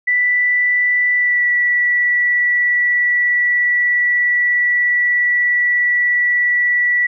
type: tone with pitch glide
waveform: sine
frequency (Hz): 1975.5 to 1952.8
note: B6 to B6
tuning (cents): 0 to -20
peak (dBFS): -12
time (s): 0.07-7.07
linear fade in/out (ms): 10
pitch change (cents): -20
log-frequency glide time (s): 1.15-1.45
effects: none